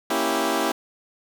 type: chord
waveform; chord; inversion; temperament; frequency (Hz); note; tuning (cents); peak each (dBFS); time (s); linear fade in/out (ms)
15% pulse; A# diminished seventh; none; equal; 233.1 / 277.2 / 329.6 / 392; A#3 / C#4 / E4 / G4; 0 / 0 / 0 / 0; -23 / -21 / -19 / -20; 0.1-0.72; 5
effects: none